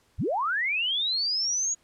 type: linear sweep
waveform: sine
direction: up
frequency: 36.37 to 6770 Hz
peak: -24 dBFS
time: 0.18-1.75 s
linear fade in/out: 20 ms
effects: pink hiss -65 dBFS RMS until 1.83 s + low-pass 11000 Hz 12 dB/octave